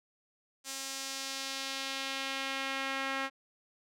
sawtooth tone with band-pass filter sweep, 270 Hz, C#4, 45 cents flat, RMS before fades -37 dBFS, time 0.64-3.3 s, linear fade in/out 50 ms, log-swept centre 7200 to 1800 Hz, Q 1.1, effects none

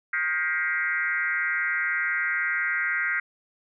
sine tone with frequency modulation, 1750 Hz, A6, 10 cents flat, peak -23 dBFS, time 0.13-3.2 s, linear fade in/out 5 ms, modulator 166 Hz, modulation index 2.3, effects none

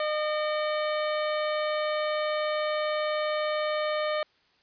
harmonic tone with a mistuned harmonic, 609 Hz, D#5, 37 cents flat, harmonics 1 / 2 / 3 / 4 / 5 / 6 / 7, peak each -27 / -33 / -37 / -39 / -41 / -43 / -44 dBFS, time 0-4.23 s, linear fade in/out 2 ms, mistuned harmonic 4, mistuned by -100 cents, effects white hiss -65 dBFS RMS until 4.62 s + resampled to 11025 Hz

